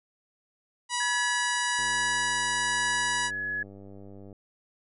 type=harmonic tone; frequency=973 Hz; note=B5; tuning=26 cents flat; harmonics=1 / 2 / 3 / 4 / 5 / 6 / 7 / 8 / 9 / 10; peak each=-31 / -34 / -36 / -37 / -38 / -39 / -39 / -40 / -41 / -41 dBFS; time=0.89-3.31 s; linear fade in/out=50 ms
type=tone with tremolo; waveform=sine; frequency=1692 Hz; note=G#6; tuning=32 cents sharp; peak=-27 dBFS; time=1-3.63 s; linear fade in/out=5 ms; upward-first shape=triangle; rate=1.2 Hz; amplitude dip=35%
type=click train; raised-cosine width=2 ms; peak=-34 dBFS; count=252; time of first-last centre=1.79-4.328 s; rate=98.9 Hz
effects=none